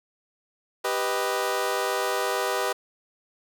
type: chord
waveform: 20% pulse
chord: G augmented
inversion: none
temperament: equal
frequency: 392 / 493.9 / 622.3 Hz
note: G4 / B4 / D#5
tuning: 0 / 0 / 0 cents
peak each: -24 / -23 / -25 dBFS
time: 0.84-2.73 s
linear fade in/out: 10 ms
effects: none